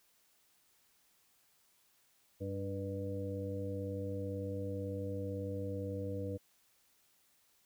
harmonic tone with a mistuned harmonic, 98 Hz, G2, in tune, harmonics 1 / 2 / 3 / 5 / 6, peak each -40 / -46 / -44 / -41 / -51 dBFS, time 2.4-6.38 s, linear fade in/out 20 ms, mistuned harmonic 6, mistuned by +39 cents, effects white hiss -71 dBFS RMS until 7.65 s

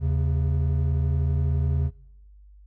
triangle tone pair together, 79 / 135.62 Hz, D#2 / C#3, +27 / -38 cents, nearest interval major sixth, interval 935 cents, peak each -20 / -23 dBFS, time 0-1.91 s, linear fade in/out 50 ms, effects noise-tail reverb RT60 1.0 s tail -26 dB re dry + added 50 Hz sine -47 dBFS peak until 2.66 s

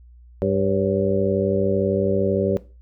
harmonic tone with a mistuned harmonic, 98 Hz, G2, in tune, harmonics 1 / 2 / 3 / 4 / 5 / 6, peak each -27 / -25 / -29 / -23 / -25 / -24 dBFS, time 0.42-2.57 s, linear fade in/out 0 ms, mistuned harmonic 6, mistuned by -76 cents, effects noise-tail reverb RT60 0.3 s tail -17 dB re dry + added 60 Hz sine -44 dBFS peak until 2.81 s

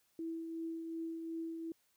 sine tone with tremolo, 328.2 Hz, E4, 8 cents flat, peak -37 dBFS, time 0.19-1.72 s, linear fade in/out 2 ms, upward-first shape triangle, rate 2.7 Hz, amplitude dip 40%, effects white hiss -75 dBFS RMS until 1.96 s

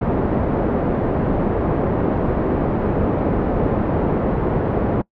white low-pass noise, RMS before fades -19 dBFS, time 0.01-5.02 s, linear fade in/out 10 ms, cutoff 450 Hz, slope 12 dB/octave, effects noise-tail reverb RT60 0.1 s tail -23 dB re dry + low-pass 2000 Hz 12 dB/octave

